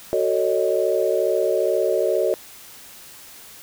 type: chord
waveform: sine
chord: D# half-diminished seventh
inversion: first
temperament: just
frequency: 373.4 / 448 / 560 / 622.3 Hz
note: F#4 / A4 / C#5 / D#5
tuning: +16 / +31 / +18 / 0 cents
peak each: -23 dBFS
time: 0.13-2.34 s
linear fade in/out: 0 ms
effects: white hiss -43 dBFS RMS until 3.62 s